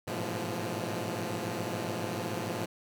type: tone cluster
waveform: 10% pulse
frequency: 102.9 / 110 / 123.7 / 169.3 / 177.1 Hz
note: G#2 / A2 / B2 / E3 / F3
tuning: -16 / 0 / +3 / +46 / +24 cents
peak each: -31 dBFS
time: 0.07-2.66 s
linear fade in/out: 10 ms
effects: none